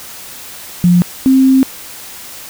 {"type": "tone pair in turn", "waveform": "sine", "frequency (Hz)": [176.4, 264.3], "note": ["F3", "C4"], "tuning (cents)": [18, 18], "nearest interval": "perfect fifth", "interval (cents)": 700, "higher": "second", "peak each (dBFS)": -5, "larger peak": "neither", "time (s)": [[0.84, 1.02], [1.26, 1.63]], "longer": "second", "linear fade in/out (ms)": 0, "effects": ["white hiss -31 dBFS RMS until 2.49 s"]}